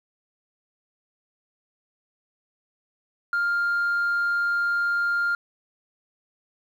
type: tone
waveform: sine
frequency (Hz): 1401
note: F6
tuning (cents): +5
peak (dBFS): -19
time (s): 3.33-5.35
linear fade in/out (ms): 2
effects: tanh soft clip ceiling -19 dBFS + 9-bit